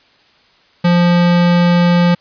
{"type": "tone", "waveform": "square", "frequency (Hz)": 174.61, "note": "F3", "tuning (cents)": 0, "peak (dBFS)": -9, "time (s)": [0.84, 2.15], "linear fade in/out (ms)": 10, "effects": ["white hiss -51 dBFS RMS until 2.2 s", "resampled to 11025 Hz"]}